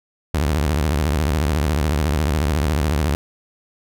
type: tone with vibrato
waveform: sawtooth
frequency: 74.6 Hz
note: D2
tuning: 28 cents sharp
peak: -13 dBFS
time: 0.34-3.15 s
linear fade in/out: 0 ms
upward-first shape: triangle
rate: 14 Hz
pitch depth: 260 cents each way
effects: none